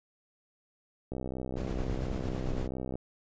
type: click train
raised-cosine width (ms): 2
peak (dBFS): -23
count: 119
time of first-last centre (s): 1.12-2.955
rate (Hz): 64.3
type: noise with tremolo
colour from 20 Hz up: brown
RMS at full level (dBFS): -34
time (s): 1.56-2.68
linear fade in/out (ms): 20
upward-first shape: square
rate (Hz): 8.9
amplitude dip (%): 30
effects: resampled to 16000 Hz